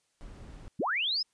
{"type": "noise", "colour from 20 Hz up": "brown", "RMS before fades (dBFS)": -46, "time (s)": [0.21, 0.68], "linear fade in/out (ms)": 0}
{"type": "linear sweep", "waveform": "sine", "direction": "up", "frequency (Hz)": [102.2, 5274], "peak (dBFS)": -27, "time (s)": [0.79, 1.23], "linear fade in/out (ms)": 10}
{"effects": ["white hiss -74 dBFS RMS until 1.33 s", "resampled to 22050 Hz"]}